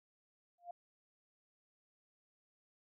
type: tone with exponential growth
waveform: sine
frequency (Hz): 698.5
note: F5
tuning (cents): 0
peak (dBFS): -40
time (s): 0.58-0.71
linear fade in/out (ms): 5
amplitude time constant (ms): 28
effects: none